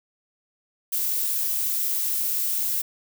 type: noise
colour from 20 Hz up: violet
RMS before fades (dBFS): -25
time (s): 0.92-2.82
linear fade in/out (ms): 10
effects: none